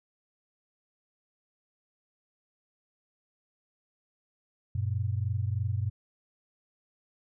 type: tone pair together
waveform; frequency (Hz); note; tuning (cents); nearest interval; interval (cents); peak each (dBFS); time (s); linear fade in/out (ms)
sine; 95.5 / 118.6; G2 / A#2; -45 / +30; major third; 375; -29 / -31; 4.75-5.9; 5
effects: none